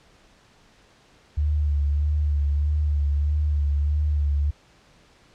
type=tone with vibrato; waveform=sine; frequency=73.42 Hz; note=D2; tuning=in tune; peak=-19 dBFS; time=1.37-4.51 s; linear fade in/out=10 ms; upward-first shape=sine; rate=1.6 Hz; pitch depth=40 cents each way; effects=pink hiss -56 dBFS RMS until 5.34 s + low-pass 6000 Hz 12 dB/octave